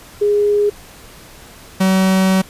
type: tone pair in turn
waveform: sine / 45% pulse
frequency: 412.6 / 189.4 Hz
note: G#4 / F#3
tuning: -11 / +41 cents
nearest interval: octave + minor second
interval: 1348 cents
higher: first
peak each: -11 dBFS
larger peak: neither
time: 0.21-0.7 / 1.8-2.42 s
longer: second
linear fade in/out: 10 ms
effects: pink hiss -40 dBFS RMS until 2.49 s + resampled to 32000 Hz